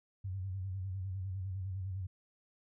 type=tone with vibrato; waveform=sine; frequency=94.7 Hz; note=F#2; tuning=41 cents sharp; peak=-36 dBFS; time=0.24-2.07 s; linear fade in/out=10 ms; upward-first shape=square; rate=9.9 Hz; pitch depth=60 cents each way; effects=none